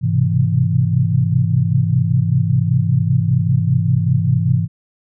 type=tone cluster; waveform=sine; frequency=103.3 / 126.2 / 131.3 / 164.6 Hz; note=G#2 / B2 / C3 / E3; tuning=-9 / +38 / +6 / -2 cents; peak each=-18 dBFS; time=0.01-4.68 s; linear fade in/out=50 ms; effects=none